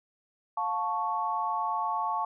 sine chord, F augmented, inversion none, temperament equal with one note detuned, 708.2 / 880 / 1108.7 Hz, F5 / A5 / C#6, +24 / 0 / 0 cents, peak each -35 / -30 / -31 dBFS, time 0.57-2.25 s, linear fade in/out 5 ms, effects none

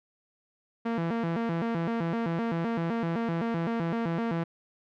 sawtooth tone with vibrato, 196.3 Hz, G3, 3 cents sharp, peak -23 dBFS, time 0.85-4.44 s, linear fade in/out 10 ms, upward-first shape square, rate 3.9 Hz, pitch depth 280 cents each way, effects low-pass 2000 Hz 12 dB/octave

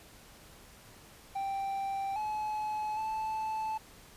triangle tone with pitch steps, 784 / 854 / 874 Hz, G5 / G#5 / A5, 0 / +48 / -12 cents, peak -30 dBFS, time 1.35-3.78 s, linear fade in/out 10 ms, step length 810 ms, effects pink hiss -55 dBFS RMS until 4.16 s + resampled to 32000 Hz

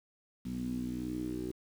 10% pulse tone with low-pass filter sweep, 61.74 Hz, B1, in tune, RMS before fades -37 dBFS, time 0.45-1.52 s, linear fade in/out 10 ms, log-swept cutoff 220 to 360 Hz, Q 6.2, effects 9-bit

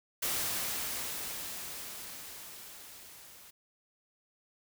white noise with level ramp, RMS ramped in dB -32 to -54 dBFS, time 0.22-3.51 s, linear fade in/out 10 ms, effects none

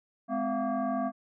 sine tone with frequency modulation, 210.6 Hz, G#3, 24 cents sharp, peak -27 dBFS, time 0.28-1.12 s, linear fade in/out 50 ms, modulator 468 Hz, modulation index 1.7, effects none

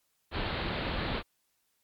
pink low-pass noise, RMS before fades -33 dBFS, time 0.31-1.23 s, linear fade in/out 50 ms, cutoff 4400 Hz, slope 96 dB/octave, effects white hiss -75 dBFS RMS until 1.83 s + MP3 96 kbps

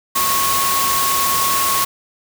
sine tone in noise, 1098 Hz, C#6, 17 cents flat, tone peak -18 dBFS, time 0.15-1.85 s, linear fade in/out 10 ms, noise white, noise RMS -19 dBFS, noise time 0.15-1.85 s, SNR -2 dB, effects none

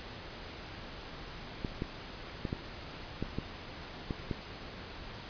clicks, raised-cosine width 3 ms, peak -20 dBFS, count 8, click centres 1.648 / 1.821 / 2.452 / 2.529 / 3.226 / 3.386 / 4.108 / 4.312 s, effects pink hiss -45 dBFS RMS until 5.29 s + resampled to 11025 Hz

